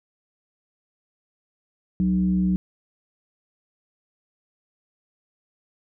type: tone with frequency modulation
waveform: sine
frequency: 185 Hz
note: F#3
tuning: in tune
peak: -18 dBFS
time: 2-2.56 s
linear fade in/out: 0 ms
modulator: 119 Hz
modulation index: 0.47
effects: none